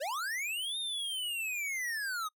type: linear two-way sweep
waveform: square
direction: up then down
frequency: 494.5 to 3712 to 1223 Hz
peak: -34 dBFS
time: 0-2.29 s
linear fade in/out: 20 ms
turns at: 0.78 s
effects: noise-tail reverb RT60 0.1 s tail -25 dB re dry